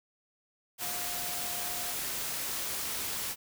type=tone in noise; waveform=sine; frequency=710 Hz; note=F5; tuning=28 cents sharp; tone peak=-44 dBFS; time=0.79-1.95 s; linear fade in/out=50 ms; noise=white; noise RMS=-35 dBFS; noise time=0.78-3.36 s; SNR=-12 dB; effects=none

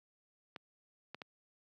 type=clicks; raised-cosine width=0.3 ms; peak=-28 dBFS; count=3; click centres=0.562 / 1.146 / 1.218 s; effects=high-pass 150 Hz 12 dB/octave

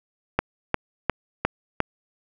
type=click train; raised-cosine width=0.5 ms; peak=-4 dBFS; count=5; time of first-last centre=0.39-1.803 s; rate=2.83 Hz; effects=none

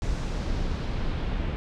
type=noise with low-pass filter sweep; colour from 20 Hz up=brown; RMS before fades=-28 dBFS; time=0.02-1.56 s; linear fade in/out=0 ms; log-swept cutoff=6900 to 3000 Hz; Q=1.4; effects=none

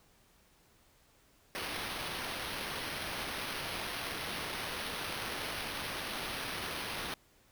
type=noise with sample-and-hold; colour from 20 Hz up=white; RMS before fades=-39 dBFS; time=1.55-7.14 s; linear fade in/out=0 ms; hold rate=7350 Hz; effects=pink hiss -66 dBFS RMS until 7.51 s

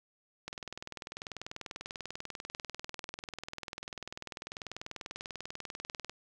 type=click train; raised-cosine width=0.2 ms; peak=-23 dBFS; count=115; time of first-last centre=0.48-6.096 s; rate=20.3 Hz; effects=none

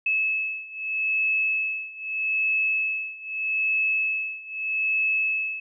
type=beating tone pair; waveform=sine; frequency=2596 / 2596.8 Hz; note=E7 / E7; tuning=-27 / -27 cents; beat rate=0.8 Hz; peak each=-27 / -25 dBFS; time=0.06-5.6 s; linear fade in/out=5 ms; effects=none

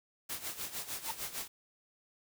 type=noise with tremolo; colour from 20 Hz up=white; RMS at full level=-38 dBFS; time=0.29-1.48 s; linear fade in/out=10 ms; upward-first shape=sine; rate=6.6 Hz; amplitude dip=75%
type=tone with exponential growth; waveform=triangle; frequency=905 Hz; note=A5; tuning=48 cents sharp; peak=-31 dBFS; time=1.02-1.11 s; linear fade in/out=5 ms; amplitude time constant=18 ms
effects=none

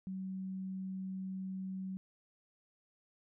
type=tone; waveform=sine; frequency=189.2 Hz; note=F#3; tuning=39 cents sharp; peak=-38 dBFS; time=0.07-1.97 s; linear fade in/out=0 ms; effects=none

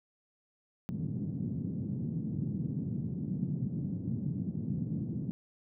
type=band-pass noise; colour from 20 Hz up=white; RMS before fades=-35 dBFS; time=0.89-5.31 s; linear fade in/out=0 ms; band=120 to 210 Hz; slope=24 dB/octave; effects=none

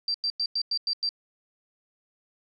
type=tone bursts; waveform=sine; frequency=4699 Hz; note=D8; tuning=in tune; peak=-24 dBFS; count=7; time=0.08-1.091 s; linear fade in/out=2 ms; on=63 ms; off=95 ms; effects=none

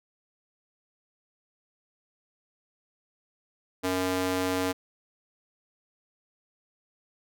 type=tone with high-pass filter; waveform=square; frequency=92.5 Hz; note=F#2; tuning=in tune; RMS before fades=-28 dBFS; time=3.83-4.73 s; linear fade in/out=20 ms; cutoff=320 Hz; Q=1.1; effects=none

